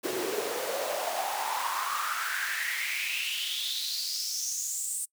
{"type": "noise with high-pass filter sweep", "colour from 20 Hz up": "pink", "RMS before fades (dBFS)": -32, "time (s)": [0.03, 5.06], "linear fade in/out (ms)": 20, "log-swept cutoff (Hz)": [340, 8800], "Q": 6, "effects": ["noise-tail reverb RT60 0.1 s tail -24 dB re dry"]}